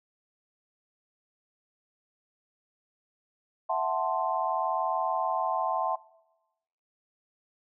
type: chord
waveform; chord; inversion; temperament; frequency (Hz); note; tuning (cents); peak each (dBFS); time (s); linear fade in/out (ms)
sine; F# half-diminished seventh; third; equal; 659.3 / 740 / 880 / 1046.5; E5 / F#5 / A5 / C6; 0 / 0 / 0 / 0; -31; 3.69-5.96; 10
effects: noise-tail reverb RT60 1.0 s tail -22 dB re dry